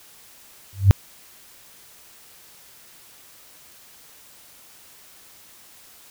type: tone with exponential growth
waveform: sine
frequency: 98 Hz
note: G2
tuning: in tune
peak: -4 dBFS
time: 0.73-0.91 s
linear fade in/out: 0 ms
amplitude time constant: 37 ms
effects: white hiss -49 dBFS RMS until 6.1 s